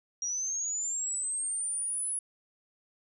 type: linear sweep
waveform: sine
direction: up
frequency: 5690 to 10340 Hz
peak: -30 dBFS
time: 0.22-2.19 s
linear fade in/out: 2 ms
effects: none